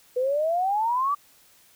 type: exponential sweep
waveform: sine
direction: up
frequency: 489 to 1180 Hz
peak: -21 dBFS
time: 0.16-1.15 s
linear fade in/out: 10 ms
effects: white hiss -57 dBFS RMS until 1.75 s